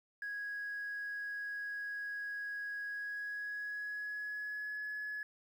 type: tone with pitch glide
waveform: sine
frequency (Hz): 1658 to 1696.8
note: G#6 to G#6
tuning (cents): -3 to +37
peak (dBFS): -37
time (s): 0.22-5.23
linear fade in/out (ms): 2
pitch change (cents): +40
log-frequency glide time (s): 2.87-4.83
effects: tanh soft clip ceiling -34 dBFS + 11-bit